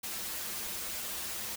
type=noise with comb filter; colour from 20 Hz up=white; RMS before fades=-38 dBFS; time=0.03-1.56 s; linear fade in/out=10 ms; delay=7.1 ms; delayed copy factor=-0.95; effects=none